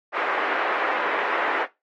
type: band-pass noise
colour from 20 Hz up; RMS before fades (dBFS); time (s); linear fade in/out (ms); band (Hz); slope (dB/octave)
white; -25; 0.12-1.67; 50; 380 to 1900; 24
effects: noise-tail reverb RT60 0.2 s tail -17 dB re dry + AAC 32 kbps